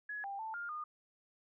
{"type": "tone with pitch steps", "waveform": "sine", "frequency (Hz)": [1685, 794, 883, 1407, 1221], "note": ["G#6", "G5", "A5", "F6", "D#6"], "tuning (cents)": [25, 22, 6, 12, -33], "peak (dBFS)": -39, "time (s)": [0.09, 0.84], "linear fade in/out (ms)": 5, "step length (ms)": 150, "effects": []}